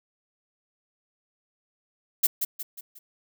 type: noise with echo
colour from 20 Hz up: violet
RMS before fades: -19 dBFS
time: 2.23-2.27 s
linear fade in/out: 10 ms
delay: 180 ms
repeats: 4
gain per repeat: -7 dB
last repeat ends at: 2.99 s
effects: none